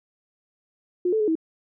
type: tone with pitch steps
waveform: sine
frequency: 357.6 / 438.1 / 425.3 / 322.2 Hz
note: F4 / A4 / G#4 / E4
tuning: +41 / -7 / +41 / -39 cents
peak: -19 dBFS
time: 1.05-1.354 s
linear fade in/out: 5 ms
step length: 76 ms
effects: none